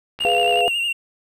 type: click train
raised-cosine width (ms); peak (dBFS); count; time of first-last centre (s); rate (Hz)
0.3; -19; 27; 0.19-0.606; 62.5
type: tone with vibrato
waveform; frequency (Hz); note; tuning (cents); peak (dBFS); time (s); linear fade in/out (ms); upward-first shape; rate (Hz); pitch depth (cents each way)
triangle; 2786; F7; -5; -18; 0.2-0.93; 10; sine; 11; 44
type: chord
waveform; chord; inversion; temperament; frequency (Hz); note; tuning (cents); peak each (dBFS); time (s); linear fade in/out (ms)
sine; F diminished; first; equal; 415.3 / 493.9 / 698.5; Ab4 / Cb5 / F5; 0 / 0 / 0; -24 / -23 / -18; 0.25-0.68; 0
effects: none